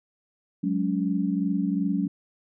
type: chord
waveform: sine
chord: F# suspended second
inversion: none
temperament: equal with one note detuned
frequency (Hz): 185 / 207.7 / 282.2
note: F#3 / G#3 / C#4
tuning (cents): 0 / 0 / +31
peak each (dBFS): -26 / -28 / -27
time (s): 0.63-2.08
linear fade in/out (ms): 10
effects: none